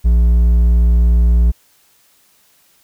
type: tone with hard clipping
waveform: triangle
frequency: 58.5 Hz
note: A#1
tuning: 7 cents sharp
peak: -9 dBFS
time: 0.04-1.52 s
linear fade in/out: 20 ms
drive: 7 dB
effects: white hiss -54 dBFS RMS until 2.83 s